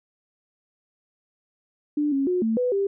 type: tone with pitch steps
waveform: sine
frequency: 295.7 / 274 / 361.8 / 223.5 / 496.9 / 396 Hz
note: D4 / C#4 / F#4 / A3 / B4 / G4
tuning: +12 / -20 / -39 / +27 / +11 / +18 cents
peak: -20 dBFS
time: 1.97-2.87 s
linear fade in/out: 5 ms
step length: 150 ms
effects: none